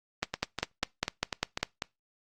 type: two click trains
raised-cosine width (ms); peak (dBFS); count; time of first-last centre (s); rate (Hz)
0.2; -9 / -13; 8 / 7; 0.23-1.63 / 0.34-1.821; 5 / 4.05
effects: noise-tail reverb RT60 0.2 s tail -23 dB re dry + Opus 24 kbps